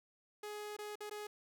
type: tone with dropouts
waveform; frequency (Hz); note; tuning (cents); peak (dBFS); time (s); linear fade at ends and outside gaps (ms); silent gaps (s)
sawtooth; 418.7; G#4; +14; -39; 0.43-1.27; 5; 0.767-0.787 / 0.956-1.005 / 1.097-1.11
effects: none